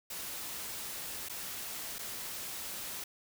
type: noise with dropouts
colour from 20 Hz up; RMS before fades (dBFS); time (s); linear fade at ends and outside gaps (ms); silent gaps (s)
white; -41; 0.1-3.04; 5; 1.287-1.295 / 1.985-1.99
effects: none